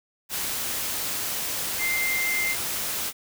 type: tone in noise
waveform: sine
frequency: 2093 Hz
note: C7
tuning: in tune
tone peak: -24 dBFS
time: 1.78-2.56 s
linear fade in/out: 50 ms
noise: white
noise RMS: -29 dBFS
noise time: 0.29-3.13 s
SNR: +2 dB
effects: none